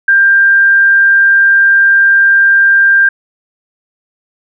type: tone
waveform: sine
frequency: 1590 Hz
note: G6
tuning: 24 cents sharp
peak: -4 dBFS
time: 0.08-3.09 s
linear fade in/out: 5 ms
effects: none